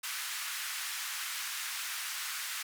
pink band-pass noise, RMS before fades -38 dBFS, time 0.03-2.63 s, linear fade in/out 10 ms, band 1300 to 16000 Hz, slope 24 dB/octave, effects none

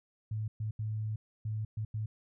sine tone bursts at uneven times, 108.3 Hz, A2, 27 cents flat, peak -32 dBFS, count 6, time 0.31-0.48 / 0.6-0.71 / 0.79-1.16 / 1.45-1.65 / 1.77-1.85 / 1.94-2.06 s, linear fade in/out 5 ms, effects none

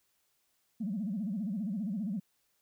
sine tone with vibrato, 203.9 Hz, G#3, 32 cents flat, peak -31 dBFS, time 0.8-2.2 s, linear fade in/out 10 ms, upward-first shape sine, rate 15 Hz, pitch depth 220 cents each way, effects tanh soft clip ceiling -27 dBFS + white hiss -75 dBFS RMS until 2.61 s

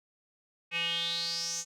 square tone with band-pass filter sweep, 169.2 Hz, E3, 45 cents sharp, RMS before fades -33 dBFS, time 0.71-1.65 s, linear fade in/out 50 ms, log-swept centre 2500 to 6700 Hz, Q 7.6, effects none

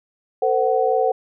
sine tone cluster, 452 / 516 / 748 Hz, A4 / C5 / F#5, +47 / -24 / +19 cents, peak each -20 dBFS, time 0.42-1.12 s, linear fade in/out 5 ms, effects none

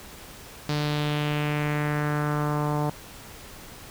sawtooth tone with low-pass filter sweep, 148.6 Hz, D3, 21 cents sharp, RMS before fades -26 dBFS, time 0.69-2.9 s, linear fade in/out 2 ms, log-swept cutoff 4700 to 880 Hz, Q 2.4, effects pink hiss -44 dBFS RMS until 3.9 s

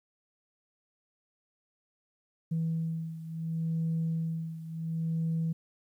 sine beating tone pair, 162.8 / 163.51 Hz, E3 / E3, -21 / -14 cents, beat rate 0.71 Hz, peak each -30 / -34 dBFS, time 2.51-5.53 s, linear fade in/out 10 ms, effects tanh soft clip ceiling -24 dBFS + 11-bit

